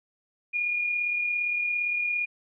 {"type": "tone with amplitude modulation", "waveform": "sine", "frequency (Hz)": 2432, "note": "D#7", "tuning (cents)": -40, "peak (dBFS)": -23, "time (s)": [0.53, 2.26], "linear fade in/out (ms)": 20, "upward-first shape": "sine", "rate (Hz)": 37.5, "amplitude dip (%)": 35, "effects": []}